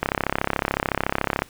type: click train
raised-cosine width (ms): 0.5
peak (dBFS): -5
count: 48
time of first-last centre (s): 0.03-1.421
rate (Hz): 33.8
effects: pink hiss -50 dBFS RMS until 1.49 s